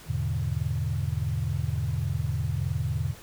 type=chord; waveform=sine; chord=E dominant seventh; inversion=none; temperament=equal; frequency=82.41 / 103.83 / 123.47 / 146.83 Hz; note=E2 / G#2 / B2 / D3; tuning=0 / 0 / 0 / 0 cents; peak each=-31 dBFS; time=0.06-3.15 s; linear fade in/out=50 ms; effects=pink hiss -48 dBFS RMS until 3.22 s